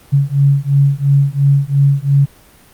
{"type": "beating tone pair", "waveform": "sine", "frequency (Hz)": [138.59, 141.49], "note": ["C#3", "C#3"], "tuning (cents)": [0, 36], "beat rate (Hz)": 2.9, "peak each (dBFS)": -12, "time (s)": [0.12, 2.26], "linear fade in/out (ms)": 20, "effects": ["pink hiss -45 dBFS RMS until 2.73 s", "Opus 32 kbps"]}